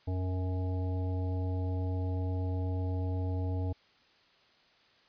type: harmonic tone with a mistuned harmonic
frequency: 92.5 Hz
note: F#2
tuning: in tune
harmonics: 1 / 3 / 5 / 7 / 9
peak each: -30 / -40 / -44 / -47 / -49 dBFS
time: 0.07-3.73 s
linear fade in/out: 10 ms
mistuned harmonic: 1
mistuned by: -52 cents
effects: white hiss -64 dBFS RMS until 5.08 s + resampled to 11025 Hz

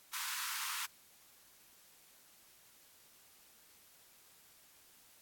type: high-pass noise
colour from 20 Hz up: pink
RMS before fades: -40 dBFS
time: 0.13-0.86 s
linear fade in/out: 5 ms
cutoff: 930 Hz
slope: 96 dB/octave
effects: white hiss -63 dBFS RMS until 5.21 s + AAC 64 kbps

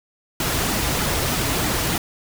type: noise with flanger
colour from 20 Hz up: pink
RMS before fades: -22 dBFS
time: 0.4-1.98 s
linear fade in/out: 2 ms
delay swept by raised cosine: 1.8 to 5.5 ms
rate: 3.2 Hz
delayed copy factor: -0.55
effects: none

